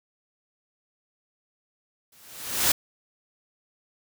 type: noise with exponential growth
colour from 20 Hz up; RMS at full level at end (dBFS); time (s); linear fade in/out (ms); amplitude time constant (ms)
white; -18; 2.12-2.72; 5; 130
effects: none